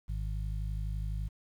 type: harmonic tone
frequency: 51.91 Hz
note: G#1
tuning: in tune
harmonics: 1 / 2 / 3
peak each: -33 / -39 / -43 dBFS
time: 0.08-1.29 s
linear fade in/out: 20 ms
effects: 10-bit